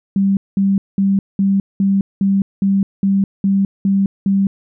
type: tone bursts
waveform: sine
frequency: 196 Hz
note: G3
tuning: in tune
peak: -11 dBFS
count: 11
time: 0.16-4.47 s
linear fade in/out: 2 ms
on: 210 ms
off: 200 ms
effects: none